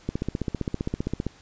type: click train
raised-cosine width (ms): 3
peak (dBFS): -13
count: 19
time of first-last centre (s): 0.09-1.266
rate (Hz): 15.3
effects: pink hiss -53 dBFS RMS until 1.41 s + resampled to 16000 Hz